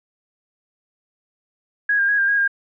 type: tone with pitch steps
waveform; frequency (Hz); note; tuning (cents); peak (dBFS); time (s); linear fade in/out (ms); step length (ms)
sine; 1658 / 1603 / 1656 / 1596 / 1641 / 1609; G#6 / G6 / G#6 / G6 / G#6 / G6; -3 / +38 / -5 / +31 / -21 / +45; -15; 1.89-2.478; 5; 98
effects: none